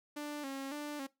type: tone with vibrato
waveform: sawtooth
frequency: 283 Hz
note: C#4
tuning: 36 cents sharp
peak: -35 dBFS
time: 0.16-1.07 s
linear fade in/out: 10 ms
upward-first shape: square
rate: 1.8 Hz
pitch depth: 72 cents each way
effects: noise-tail reverb RT60 0.2 s tail -20 dB re dry